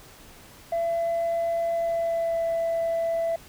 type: tone with pitch glide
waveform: sine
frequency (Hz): 673 to 665.3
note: E5 to E5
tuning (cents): +36 to +16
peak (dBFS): -21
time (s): 0.72-3.36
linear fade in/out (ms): 5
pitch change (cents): -20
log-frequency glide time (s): 1.74-2.44
effects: tanh soft clip ceiling -21 dBFS + pink hiss -49 dBFS RMS until 3.48 s